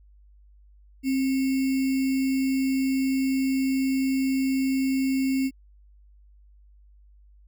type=tone with sample-and-hold; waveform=sine; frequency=265.6 Hz; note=C4; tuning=26 cents sharp; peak=-21 dBFS; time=1.03-5.51 s; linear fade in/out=50 ms; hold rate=2450 Hz; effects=added 50 Hz sine -51 dBFS peak until 7.47 s